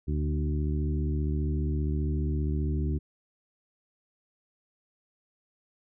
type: harmonic tone with a mistuned harmonic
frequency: 75 Hz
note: D2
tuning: 37 cents sharp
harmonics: 1 / 2 / 3 / 4 / 5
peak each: -27 / -32 / -37 / -37 / -40 dBFS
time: 0.07-2.99 s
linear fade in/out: 20 ms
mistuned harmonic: 2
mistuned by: -19 cents
effects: none